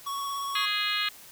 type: tone with vibrato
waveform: square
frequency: 1115 Hz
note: C#6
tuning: 10 cents sharp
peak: -31 dBFS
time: 0.06-0.66 s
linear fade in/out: 10 ms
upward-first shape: triangle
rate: 17 Hz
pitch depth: 21 cents each way
type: harmonic tone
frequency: 415.3 Hz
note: G#4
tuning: in tune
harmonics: 3 / 4 / 5 / 6 / 7 / 8 / 9 / 10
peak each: -34 / -34 / -34 / -34 / -34 / -34 / -34 / -34 dBFS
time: 0.55-1.09 s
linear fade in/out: 5 ms
effects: white hiss -49 dBFS RMS until 1.31 s